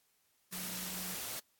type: tone in noise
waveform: sine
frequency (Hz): 182.9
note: F#3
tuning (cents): -20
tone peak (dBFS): -47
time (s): 0.52-1.15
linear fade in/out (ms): 10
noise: white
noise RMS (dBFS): -41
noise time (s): 0.52-1.4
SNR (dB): -9
effects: white hiss -74 dBFS RMS until 1.59 s + AAC 64 kbps